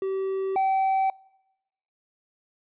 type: tone pair in turn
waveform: triangle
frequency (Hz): 384.7 / 769.4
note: G4 / G5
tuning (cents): -33 / -33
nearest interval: octave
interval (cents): 1200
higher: second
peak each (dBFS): -23 / -18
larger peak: second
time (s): 0.02-0.56 / 0.56-1.1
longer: neither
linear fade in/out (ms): 2
effects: noise-tail reverb RT60 1.0 s tail -26 dB re dry + resampled to 8000 Hz